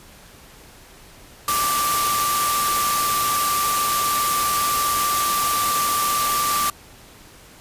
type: tone in noise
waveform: sine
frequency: 1174.7 Hz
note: D6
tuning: in tune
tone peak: -20 dBFS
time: 1.48-6.7 s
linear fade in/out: 2 ms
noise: white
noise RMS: -23 dBFS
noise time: 1.48-6.7 s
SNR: 0 dB
effects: pink hiss -46 dBFS RMS until 7.6 s + resampled to 32000 Hz